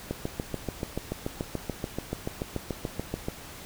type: click train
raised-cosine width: 2 ms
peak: -16 dBFS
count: 23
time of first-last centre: 0.11-3.285 s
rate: 6.93 Hz
effects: pink hiss -44 dBFS RMS until 3.65 s

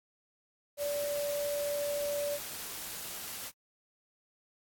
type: tone in noise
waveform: sine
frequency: 579 Hz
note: D5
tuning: 25 cents flat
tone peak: -31 dBFS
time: 0.77-2.39 s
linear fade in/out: 50 ms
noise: white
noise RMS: -41 dBFS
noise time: 0.77-3.52 s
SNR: +7 dB
effects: AAC 64 kbps

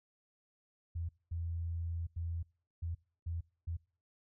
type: tone bursts at uneven times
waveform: sine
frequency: 84.1 Hz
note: E2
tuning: 35 cents sharp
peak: -35 dBFS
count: 6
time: 0.95-1.09 / 1.31-2.07 / 2.16-2.43 / 2.82-2.95 / 3.26-3.41 / 3.67-3.77 s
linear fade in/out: 10 ms
effects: noise-tail reverb RT60 0.5 s tail -26 dB re dry

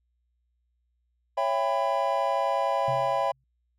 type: chord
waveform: triangle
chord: C# half-diminished seventh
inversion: none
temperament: just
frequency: 554.4 / 665.2 / 798.3 / 997.9 Hz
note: C#5 / E5 / G5 / B5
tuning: 0 / +16 / +31 / +18 cents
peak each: -27 dBFS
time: 1.37-3.32 s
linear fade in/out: 10 ms
type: tone with exponential decay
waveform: sine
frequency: 131.8 Hz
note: C3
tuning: 13 cents sharp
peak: -30 dBFS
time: 2.88-3.44 s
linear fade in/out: 2 ms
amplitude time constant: 120 ms
effects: added 60 Hz sine -70 dBFS peak until 3.78 s

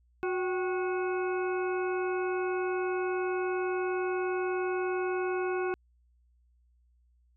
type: harmonic tone with a mistuned harmonic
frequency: 365.7 Hz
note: F#4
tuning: 20 cents flat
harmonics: 1 / 2 / 3 / 4 / 6 / 7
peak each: -29 / -38 / -40 / -39 / -48 / -44 dBFS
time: 0.23-5.74 s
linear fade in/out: 0 ms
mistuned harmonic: 2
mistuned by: +81 cents
effects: added 60 Hz sine -63 dBFS peak until 7.36 s

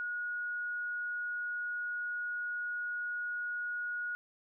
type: tone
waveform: sine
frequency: 1449 Hz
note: F#6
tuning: 37 cents flat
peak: -34 dBFS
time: 0-4.15 s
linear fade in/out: 0 ms
effects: none

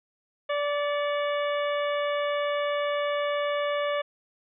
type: harmonic tone with a mistuned harmonic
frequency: 581 Hz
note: D5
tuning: 19 cents flat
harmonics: 1 / 2 / 3 / 4 / 5 / 6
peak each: -26 / -32 / -36 / -38 / -40 / -42 dBFS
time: 0.49-4.02 s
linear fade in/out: 10 ms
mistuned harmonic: 4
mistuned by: -53 cents
effects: none

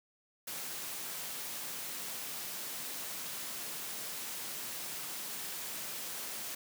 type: high-pass noise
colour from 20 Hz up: white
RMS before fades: -41 dBFS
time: 0.47-6.55 s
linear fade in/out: 5 ms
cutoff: 120 Hz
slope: 24 dB/octave
effects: none

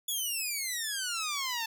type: exponential sweep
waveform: 10% pulse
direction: down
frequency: 3445 to 881 Hz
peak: -23 dBFS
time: 0.08-1.66 s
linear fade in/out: 5 ms
effects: none

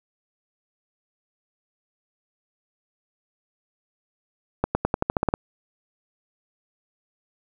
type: accelerating click train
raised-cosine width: 1 ms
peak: -6 dBFS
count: 10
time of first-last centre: 4.64-5.339 s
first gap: 110 ms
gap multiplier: 0.91
effects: 8-bit

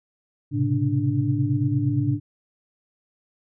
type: tone cluster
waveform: sine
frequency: 108.9 / 127.9 / 136.7 / 293.2 Hz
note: A2 / C3 / C#3 / D4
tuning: -17 / -39 / -24 / -3 cents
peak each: -25 dBFS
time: 0.51-2.2 s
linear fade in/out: 50 ms
effects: none

